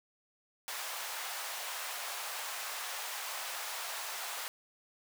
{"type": "high-pass noise", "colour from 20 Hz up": "pink", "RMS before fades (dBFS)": -40, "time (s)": [0.68, 4.48], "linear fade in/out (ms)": 0, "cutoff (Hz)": 700, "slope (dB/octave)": 24, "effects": []}